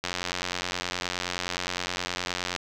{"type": "click train", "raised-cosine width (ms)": 0.2, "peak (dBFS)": -11, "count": 227, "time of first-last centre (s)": [0.04, 2.562], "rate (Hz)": 89.6, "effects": []}